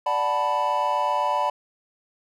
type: chord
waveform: triangle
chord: B minor seventh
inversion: first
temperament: equal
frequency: 587.3 / 740 / 880 / 987.8 Hz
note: D5 / F#5 / A5 / B5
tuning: 0 / 0 / 0 / 0 cents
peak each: -26 / -28 / -24 / -22 dBFS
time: 0.06-1.5 s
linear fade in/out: 5 ms
effects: none